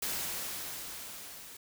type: noise with level ramp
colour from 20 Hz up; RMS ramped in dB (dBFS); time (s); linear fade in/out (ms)
white; -34 to -49; 0.02-1.57; 5
effects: none